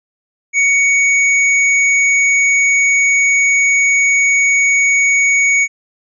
square tone, 2235 Hz, C#7, 14 cents sharp, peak -10 dBFS, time 0.53-5.68 s, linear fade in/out 50 ms, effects resampled to 22050 Hz

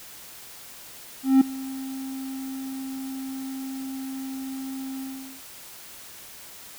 triangle tone with ADSR envelope, 266.1 Hz, C4, 29 cents sharp, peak -9 dBFS, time 1.23-5.42 s, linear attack 180 ms, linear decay 6 ms, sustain -20 dB, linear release 410 ms, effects white hiss -44 dBFS RMS until 6.78 s

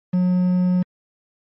triangle tone with quantisation, 181.1 Hz, F#3, 37 cents flat, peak -13 dBFS, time 0.13-0.83 s, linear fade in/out 10 ms, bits 6, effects low-pass 2000 Hz 12 dB/octave + MP3 48 kbps

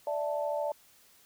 sine chord, D suspended second, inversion none, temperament just, 587.3 / 660.7 / 881 Hz, D5 / E5 / A5, 0 / +4 / +2 cents, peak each -31 / -36 / -36 dBFS, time 0.07-0.72 s, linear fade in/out 2 ms, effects white hiss -61 dBFS RMS until 1.25 s

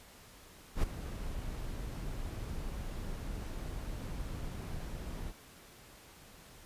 brown noise with ADSR envelope, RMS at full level -27 dBFS, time 0.75-5.33 s, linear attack 81 ms, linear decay 11 ms, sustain -13 dB, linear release 47 ms, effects pink hiss -56 dBFS RMS until 6.65 s + resampled to 32000 Hz

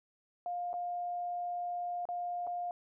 sine tone with dropouts, 706 Hz, F5, 19 cents sharp, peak -34 dBFS, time 0.46-2.71 s, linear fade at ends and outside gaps 1 ms, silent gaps 0.731-0.739 / 2.054-2.088 / 2.468-2.473 s, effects none

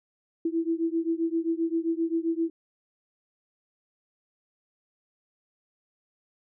sine beating tone pair, 327 / 334.6 Hz, E4 / E4, -14 / +26 cents, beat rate 7.6 Hz, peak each -27 / -28 dBFS, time 0.45-2.5 s, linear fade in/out 5 ms, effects none

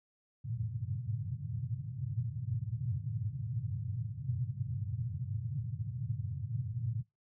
white band-pass noise, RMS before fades -37 dBFS, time 0.44-7.03 s, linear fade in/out 20 ms, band 100 to 130 Hz, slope 48 dB/octave, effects noise-tail reverb RT60 0.2 s tail -23 dB re dry

